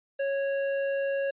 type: tone with tanh clipping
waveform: sine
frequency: 552 Hz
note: C#5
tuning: 7 cents flat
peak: -28 dBFS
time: 0.19-1.31 s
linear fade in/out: 10 ms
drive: 14 dB
effects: resampled to 8000 Hz